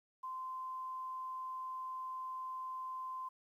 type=tone; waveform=sine; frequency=1036 Hz; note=C6; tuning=17 cents flat; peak=-40 dBFS; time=0.23-3.29 s; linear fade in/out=10 ms; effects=12-bit